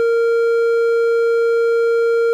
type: tone with hard clipping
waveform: sine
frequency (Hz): 463.2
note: A#4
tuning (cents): -11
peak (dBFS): -14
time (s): 0-2.33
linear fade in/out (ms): 0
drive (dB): 6
effects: none